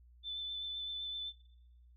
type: tone with vibrato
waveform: sine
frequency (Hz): 3520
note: A7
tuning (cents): 0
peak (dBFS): -38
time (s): 0.23-1.33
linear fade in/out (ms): 50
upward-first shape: triangle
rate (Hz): 7.8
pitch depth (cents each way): 19
effects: noise-tail reverb RT60 1.0 s tail -26 dB re dry + added 60 Hz sine -58 dBFS peak until 1.96 s